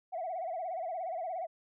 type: tone with vibrato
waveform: sine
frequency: 698.5 Hz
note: F5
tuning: in tune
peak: -33 dBFS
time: 0.12-1.47 s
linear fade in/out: 20 ms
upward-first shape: sine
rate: 17 Hz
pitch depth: 140 cents each way
effects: tanh soft clip ceiling -30 dBFS